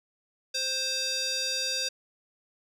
square tone with band-pass filter, 525 Hz, C5, 6 cents sharp, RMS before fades -30 dBFS, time 0.54-1.89 s, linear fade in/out 10 ms, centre 4800 Hz, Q 2.9, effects none

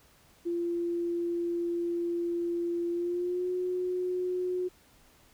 sine tone with pitch glide, 343.7 to 363.3 Hz, F4 to F#4, -28 to -32 cents, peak -28 dBFS, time 0.45-4.69 s, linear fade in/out 20 ms, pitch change +96 cents, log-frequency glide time 2.91-3.49 s, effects pink hiss -61 dBFS RMS until 5.33 s

